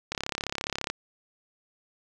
click train, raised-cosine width 0.2 ms, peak -12 dBFS, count 28, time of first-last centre 0.12-0.9 s, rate 34.6 Hz, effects none

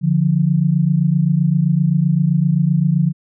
sine tone pair together, 146.5 / 174.22 Hz, D3 / F3, -4 / -4 cents, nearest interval minor third, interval 300 cents, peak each -15 dBFS, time 0.01-3.13 s, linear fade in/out 50 ms, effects none

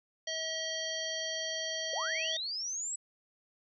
harmonic tone, 641 Hz, E5, 49 cents flat, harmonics 1 / 3 / 5 / 7 / 9, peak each -40 / -41 / -39 / -40 / -41 dBFS, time 0.27-2.37 s, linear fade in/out 5 ms
sine linear sweep, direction up, 493.9 to 7902 Hz, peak -34 dBFS, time 1.93-2.96 s, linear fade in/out 5 ms
effects none

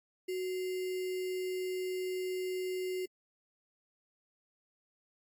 sine tone with sample-and-hold, 370 Hz, F#4, in tune, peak -33 dBFS, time 0.28-3.06 s, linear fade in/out 10 ms, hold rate 2450 Hz, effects AAC 64 kbps

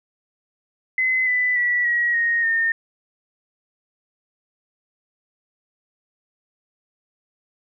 sine tone with pitch steps, 2038 / 1993.8 / 1950.5 / 1908.1 / 1866.7 / 1826.2 Hz, C7 / B6 / B6 / A#6 / A#6 / A#6, -46 / +16 / -22 / +40 / +2 / -36 cents, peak -17 dBFS, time 0.98-2.72 s, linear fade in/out 2 ms, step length 290 ms, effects none

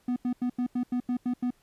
triangle tone bursts, 246.9 Hz, B3, in tune, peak -23 dBFS, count 9, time 0.08-1.506 s, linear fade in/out 5 ms, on 82 ms, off 86 ms, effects pink hiss -66 dBFS RMS until 1.62 s + resampled to 32000 Hz

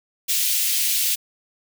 white high-pass noise, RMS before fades -21 dBFS, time 0.28-1.16 s, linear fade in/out 20 ms, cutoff 2400 Hz, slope 24 dB/octave, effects none

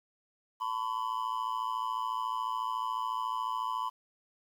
triangle tone with amplitude modulation, 1009 Hz, B5, 37 cents sharp, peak -25 dBFS, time 0.6-3.9 s, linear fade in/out 20 ms, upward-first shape sine, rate 114 Hz, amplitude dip 95%, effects 10-bit

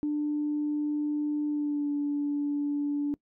sine tone with pitch glide, 296.9 to 289.4 Hz, D4 to D4, +19 to -25 cents, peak -25 dBFS, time 0.03-3.14 s, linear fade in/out 0 ms, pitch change -44 cents, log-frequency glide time 1.48-1.9 s, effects noise-tail reverb RT60 0.1 s tail -23 dB re dry + tanh soft clip ceiling -21 dBFS

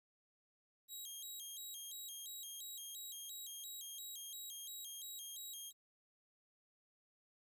10% pulse tone with vibrato, 3520 Hz, A7, in tune, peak -40 dBFS, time 0.88-5.73 s, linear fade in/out 50 ms, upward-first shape square, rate 2.9 Hz, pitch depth 150 cents each way, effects 13-bit

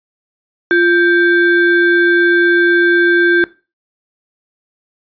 triangle ring-modulated tone, 960 Hz, B5, 49 cents flat, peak -3 dBFS, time 0.71-3.44 s, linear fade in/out 0 ms, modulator 613 Hz, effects noise-tail reverb RT60 0.3 s tail -19 dB re dry + resampled to 11025 Hz

